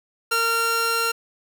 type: tone pair together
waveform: sawtooth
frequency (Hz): 459.5 / 1379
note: A#4 / F6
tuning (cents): -25 / -22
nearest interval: octave + perfect fifth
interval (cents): 1903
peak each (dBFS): -23 / -17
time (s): 0.31-1.12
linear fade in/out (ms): 10
effects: none